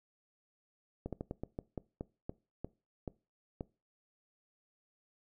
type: slowing click train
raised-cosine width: 2 ms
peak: -25 dBFS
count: 12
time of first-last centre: 1.06-3.609 s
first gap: 67 ms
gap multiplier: 1.23
effects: noise-tail reverb RT60 0.3 s tail -21 dB re dry